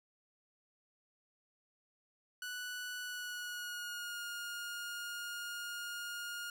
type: tone with pitch glide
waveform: sawtooth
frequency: 1480 to 1422.2 Hz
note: F#6 to F6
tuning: 0 to +31 cents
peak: -37 dBFS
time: 2.42-6.5 s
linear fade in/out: 2 ms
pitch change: -69 cents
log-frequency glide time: 3.01-4.25 s
effects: none